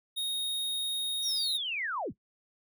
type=tone; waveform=square; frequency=3729 Hz; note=A#7; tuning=in tune; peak=-30 dBFS; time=0.16-1.58 s; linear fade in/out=20 ms
type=linear sweep; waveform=sine; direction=down; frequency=5920 to 32.7 Hz; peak=-31 dBFS; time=1.22-2.13 s; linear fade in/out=50 ms
effects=noise-tail reverb RT60 0.1 s tail -18 dB re dry